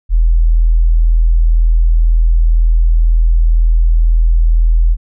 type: tone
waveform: sine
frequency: 41 Hz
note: E1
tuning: 9 cents flat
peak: -6 dBFS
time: 0.09-4.97 s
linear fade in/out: 50 ms
effects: none